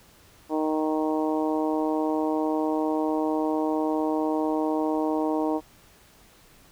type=harmonic tone; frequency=155.56 Hz; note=D#3; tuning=in tune; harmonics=2 / 3 / 4 / 5 / 6 / 7; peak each=-25 / -30 / -31 / -33 / -33 / -40 dBFS; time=0.49-5.61 s; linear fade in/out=50 ms; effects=pink hiss -55 dBFS RMS until 6.71 s